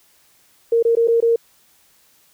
sine tone with dropouts, 462.9 Hz, A#4, 12 cents flat, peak -12 dBFS, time 0.72-1.36 s, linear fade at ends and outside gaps 5 ms, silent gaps 0.827-0.85 / 0.953-0.969 / 1.075-1.082 / 1.204-1.224 s, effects white hiss -56 dBFS RMS until 2.33 s

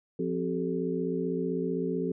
harmonic tone with a mistuned harmonic, 87.31 Hz, F2, in tune, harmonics 2 / 3 / 4 / 5, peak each -33 / -33 / -33 / -33 dBFS, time 0.19-2.12 s, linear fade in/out 5 ms, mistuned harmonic 4, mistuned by +150 cents, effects none

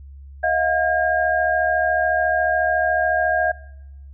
sine tone cluster, 639 / 713 / 1618 Hz, D#5 / F5 / G#6, +46 / +36 / -46 cents, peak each -21 dBFS, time 0.43-3.52 s, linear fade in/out 10 ms, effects noise-tail reverb RT60 0.9 s tail -21 dB re dry + added 69 Hz sine -37 dBFS peak until 4.13 s

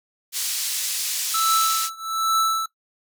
pink band-pass noise, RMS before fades -26 dBFS, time 0.32-1.9 s, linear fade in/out 50 ms, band 4400 to 14000 Hz, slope 12 dB/octave
square tone with tremolo, 1318.5 Hz, E6, in tune, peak -17 dBFS, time 1.34-2.66 s, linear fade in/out 5 ms, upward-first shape triangle, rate 1.2 Hz, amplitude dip 95%
effects noise-tail reverb RT60 0.1 s tail -18 dB re dry

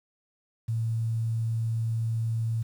sine tone with quantisation, 113.5 Hz, A#2, 46 cents flat, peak -25 dBFS, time 0.68-2.63 s, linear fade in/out 10 ms, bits 9, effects none

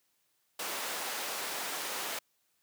pink high-pass noise, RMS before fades -37 dBFS, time 0.59-2.19 s, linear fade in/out 5 ms, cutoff 540 Hz, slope 12 dB/octave, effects white hiss -75 dBFS RMS until 2.62 s + high-pass 80 Hz 12 dB/octave

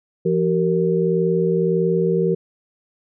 sine tone cluster, 171.5 / 380.2 / 461.9 Hz, F3 / F#4 / A#4, -31 / +47 / -16 cents, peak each -20 dBFS, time 0.25-2.35 s, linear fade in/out 10 ms, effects none

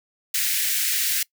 white high-pass noise, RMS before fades -23 dBFS, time 0.34-1.23 s, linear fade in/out 5 ms, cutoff 1600 Hz, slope 48 dB/octave, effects noise-tail reverb RT60 0.1 s tail -23 dB re dry

